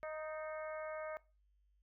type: harmonic tone with a mistuned harmonic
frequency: 311.1 Hz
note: D#4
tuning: in tune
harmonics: 2 / 3 / 4 / 5 / 6 / 7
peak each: -42 / -54 / -50 / -54 / -57 / -54 dBFS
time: 0.03-1.17 s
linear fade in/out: 0 ms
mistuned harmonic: 6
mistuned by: -38 cents
effects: noise-tail reverb RT60 0.3 s tail -20 dB re dry + added 50 Hz sine -70 dBFS peak until 1.82 s